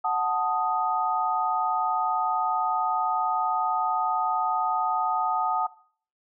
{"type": "chord", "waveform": "sine", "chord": "D# diminished", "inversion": "first", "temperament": "equal", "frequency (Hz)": [740, 880, 1244.5], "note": ["F#5", "A5", "D#6"], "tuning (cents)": [0, 0, 0], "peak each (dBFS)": -27, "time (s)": [0.04, 5.67], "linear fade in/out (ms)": 10, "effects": ["noise-tail reverb RT60 0.5 s tail -19 dB re dry"]}